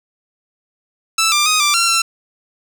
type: tone with pitch steps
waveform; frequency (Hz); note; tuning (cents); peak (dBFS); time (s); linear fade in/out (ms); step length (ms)
10% pulse; 1321 / 1189 / 1250 / 1178 / 1367 / 1349; E6 / D6 / D#6 / D6 / F6 / E6; +3 / +21 / +8 / +5 / -37 / +40; -4; 1.18-2.02; 5; 140
effects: none